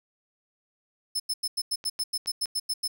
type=tone bursts; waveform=sawtooth; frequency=5240 Hz; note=E8; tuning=11 cents flat; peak=-23 dBFS; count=13; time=1.15-2.879 s; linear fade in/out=10 ms; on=49 ms; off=91 ms
type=clicks; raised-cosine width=0.2 ms; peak=-26 dBFS; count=4; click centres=1.841 / 1.991 / 2.26 / 2.457 s
effects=none